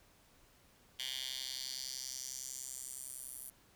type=tone with high-pass filter sweep; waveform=10% pulse; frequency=130.81 Hz; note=C3; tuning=in tune; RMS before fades=-44 dBFS; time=0.99-3.5 s; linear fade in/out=5 ms; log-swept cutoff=3100 to 11000 Hz; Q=2.9; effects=pink hiss -66 dBFS RMS until 3.75 s